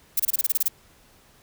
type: noise bursts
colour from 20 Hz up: violet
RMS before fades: -21 dBFS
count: 10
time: 0.17-0.683 s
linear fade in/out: 5 ms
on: 27 ms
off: 27 ms
effects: pink hiss -56 dBFS RMS until 1.42 s